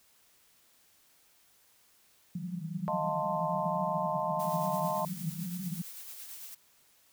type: band-pass noise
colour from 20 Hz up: pink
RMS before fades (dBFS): -38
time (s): 2.35-5.82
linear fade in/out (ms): 5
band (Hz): 160 to 190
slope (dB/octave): 96
type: chord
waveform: sine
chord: F dominant seventh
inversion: third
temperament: equal with one note detuned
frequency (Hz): 622.3 / 698.5 / 888.2 / 1046.5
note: Eb5 / F5 / A5 / C6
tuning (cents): 0 / 0 / +16 / 0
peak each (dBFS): -34 / -37 / -34 / -35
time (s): 2.88-5.05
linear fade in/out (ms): 0
type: noise with tremolo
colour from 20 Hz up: blue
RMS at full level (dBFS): -44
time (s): 4.39-6.55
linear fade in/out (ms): 10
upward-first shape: sine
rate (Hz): 8.9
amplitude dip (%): 35
effects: white hiss -65 dBFS RMS until 7.12 s

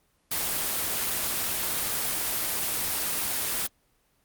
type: noise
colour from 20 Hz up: white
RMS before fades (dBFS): -28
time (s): 0.31-3.67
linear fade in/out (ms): 5
effects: pink hiss -68 dBFS RMS until 4.24 s + Opus 24 kbps

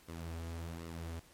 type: tone with flanger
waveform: sawtooth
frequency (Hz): 83.2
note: E2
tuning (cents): +17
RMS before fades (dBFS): -43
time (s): 0.08-1.2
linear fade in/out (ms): 10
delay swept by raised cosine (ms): 1.2 to 6.8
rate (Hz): 1.3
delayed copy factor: -0.55
effects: pink hiss -62 dBFS RMS until 1.33 s + MP3 64 kbps

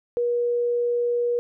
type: tone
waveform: sine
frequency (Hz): 480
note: B4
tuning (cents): -49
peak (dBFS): -20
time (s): 0.17-1.39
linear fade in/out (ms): 0
effects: none

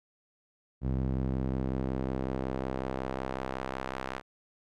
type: tone with band-pass filter sweep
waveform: sawtooth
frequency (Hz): 65.41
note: C2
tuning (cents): 0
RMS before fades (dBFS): -33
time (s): 0.81-4.22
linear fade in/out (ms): 50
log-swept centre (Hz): 150 to 1300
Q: 0.75
effects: none

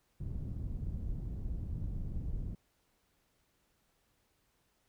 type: low-pass noise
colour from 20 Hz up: pink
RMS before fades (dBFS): -38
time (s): 0.2-2.55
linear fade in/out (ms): 5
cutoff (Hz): 140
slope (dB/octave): 12
effects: pink hiss -75 dBFS RMS until 4.88 s

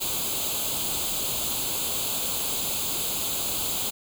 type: noise with comb filter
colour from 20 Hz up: white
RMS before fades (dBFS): -28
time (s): 0-3.91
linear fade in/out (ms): 20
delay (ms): 0.27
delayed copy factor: +0.8
effects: none

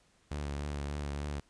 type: tone with vibrato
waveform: sawtooth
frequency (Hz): 72.2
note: D2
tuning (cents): -29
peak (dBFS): -31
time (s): 0.31-1.4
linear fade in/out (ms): 5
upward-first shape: triangle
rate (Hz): 3.4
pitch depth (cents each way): 38
effects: pink hiss -68 dBFS RMS until 1.49 s + resampled to 22050 Hz

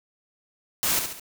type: noise with echo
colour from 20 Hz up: white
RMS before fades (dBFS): -24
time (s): 0.83-0.99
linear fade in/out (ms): 0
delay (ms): 69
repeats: 3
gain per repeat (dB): -6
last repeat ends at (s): 1.197
effects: none

